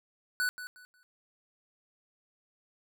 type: tone with echo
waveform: square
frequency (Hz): 1487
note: F#6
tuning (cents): +8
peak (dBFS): -28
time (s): 0.4-0.49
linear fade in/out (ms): 0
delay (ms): 180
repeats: 3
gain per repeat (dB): -12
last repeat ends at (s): 1.03
effects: none

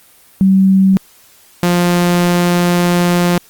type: tone pair in turn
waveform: sine / sawtooth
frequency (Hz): 191.6 / 175.56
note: G3 / F3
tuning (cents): -39 / +9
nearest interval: major second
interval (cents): 152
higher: first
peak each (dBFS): -6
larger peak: neither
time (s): 0.41-0.97 / 1.63-3.38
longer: second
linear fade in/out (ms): 0
effects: white hiss -46 dBFS RMS until 3.49 s + Opus 32 kbps

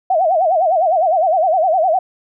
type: tone with vibrato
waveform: sine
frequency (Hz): 693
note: F5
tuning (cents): -14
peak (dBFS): -11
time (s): 0.1-1.99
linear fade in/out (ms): 5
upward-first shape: sine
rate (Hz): 9.8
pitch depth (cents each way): 190
effects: none

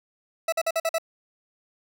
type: tone bursts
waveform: 40% pulse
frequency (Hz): 656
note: E5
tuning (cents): -9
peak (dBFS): -21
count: 6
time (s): 0.48-0.984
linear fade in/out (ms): 5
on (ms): 44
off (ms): 48
effects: none

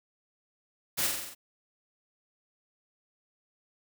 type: noise with echo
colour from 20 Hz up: white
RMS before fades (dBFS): -29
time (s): 0.97-1.08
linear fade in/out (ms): 20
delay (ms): 45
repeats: 6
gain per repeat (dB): -3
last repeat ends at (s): 1.35
effects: none

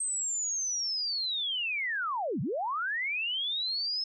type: linear two-way sweep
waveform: sine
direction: down then up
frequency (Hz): 8372 to 114 to 5240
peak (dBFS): -29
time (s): 0-4.04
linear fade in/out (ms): 5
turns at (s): 2.41
effects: none

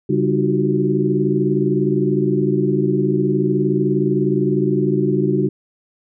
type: tone cluster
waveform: sine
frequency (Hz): 139.6 / 196.3 / 306.3 / 359.7 / 379.3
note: C#3 / G3 / D#4 / F#4 / F#4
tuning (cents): +13 / +3 / -27 / -49 / +43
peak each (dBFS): -21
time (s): 0.09-5.49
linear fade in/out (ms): 10
effects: none

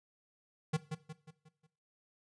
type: tone with echo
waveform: square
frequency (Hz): 155.56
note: D#3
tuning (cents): 0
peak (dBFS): -29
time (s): 0.73-0.77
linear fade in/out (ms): 10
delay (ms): 180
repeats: 5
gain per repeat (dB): -7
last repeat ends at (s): 1.67
effects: noise-tail reverb RT60 0.5 s tail -17 dB re dry + resampled to 22050 Hz

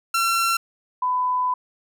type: tone pair in turn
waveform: sawtooth / sine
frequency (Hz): 1357 / 1001.4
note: E6 / B5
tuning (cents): +50 / +24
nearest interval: perfect fourth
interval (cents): 526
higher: first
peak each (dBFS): -15 / -19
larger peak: first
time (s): 0.14-0.57 / 1.02-1.54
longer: second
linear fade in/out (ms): 5
effects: none

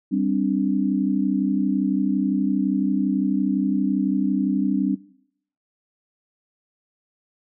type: chord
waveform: sine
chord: G suspended fourth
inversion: none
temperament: equal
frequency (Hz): 196 / 261.6 / 293.7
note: G3 / C4 / D4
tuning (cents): 0 / 0 / 0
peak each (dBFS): -23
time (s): 0.11-4.96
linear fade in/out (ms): 20
effects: noise-tail reverb RT60 0.7 s tail -21 dB re dry

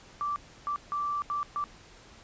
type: tone bursts at uneven times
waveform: sine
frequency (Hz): 1168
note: D6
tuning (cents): -10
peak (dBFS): -28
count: 5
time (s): 0.21-0.36 / 0.67-0.76 / 0.92-1.22 / 1.3-1.43 / 1.56-1.64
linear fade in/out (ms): 0
effects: pink hiss -53 dBFS RMS until 2.23 s + resampled to 16000 Hz

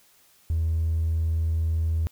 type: tone with hard clipping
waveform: sine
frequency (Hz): 81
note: E2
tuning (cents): -30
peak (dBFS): -22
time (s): 0.5-2.07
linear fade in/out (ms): 0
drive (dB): 1
effects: white hiss -59 dBFS RMS until 2.11 s

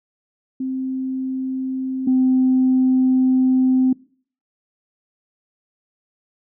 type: tone pair in turn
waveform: sine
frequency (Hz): 261.6 / 258.4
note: C4 / C4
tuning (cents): 0 / -21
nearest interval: unison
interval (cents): 21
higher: first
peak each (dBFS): -21 / -12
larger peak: second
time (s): 0.6-2.07 / 2.07-3.93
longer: second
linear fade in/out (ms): 5
effects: noise-tail reverb RT60 0.5 s tail -23 dB re dry + tanh soft clip ceiling -8 dBFS

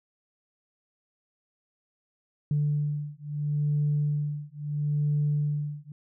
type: beating tone pair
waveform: sine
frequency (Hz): 147.1 / 147.85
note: D3 / D3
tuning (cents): +3 / +12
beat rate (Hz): 0.75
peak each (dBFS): -27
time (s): 2.51-5.92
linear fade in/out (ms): 2
effects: tanh soft clip ceiling -18 dBFS

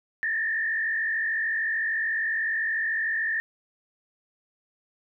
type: tone with frequency modulation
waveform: sine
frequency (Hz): 1795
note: A6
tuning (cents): +34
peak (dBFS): -24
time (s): 0.23-3.4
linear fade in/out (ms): 0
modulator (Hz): 46.8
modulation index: 1.4
effects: none

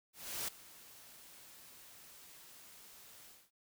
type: noise with ADSR envelope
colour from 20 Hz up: white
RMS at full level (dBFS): -38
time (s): 0.13-3.51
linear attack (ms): 350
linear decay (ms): 8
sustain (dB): -19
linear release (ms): 230
effects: none

